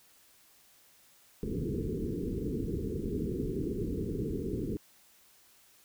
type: low-pass noise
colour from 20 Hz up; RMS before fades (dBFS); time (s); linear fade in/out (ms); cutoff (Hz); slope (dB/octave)
white; -34; 1.43-4.77; 0; 450; 96
effects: white hiss -62 dBFS RMS until 5.84 s